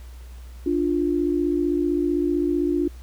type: tone pair together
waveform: sine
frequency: 293.7 / 349.3 Hz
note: D4 / F4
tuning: 0 / 0 cents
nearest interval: minor third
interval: 300 cents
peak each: -22 dBFS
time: 0.66-2.88 s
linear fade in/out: 5 ms
effects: added 61 Hz sine -37 dBFS peak until 3.02 s + pink hiss -53 dBFS RMS until 3.02 s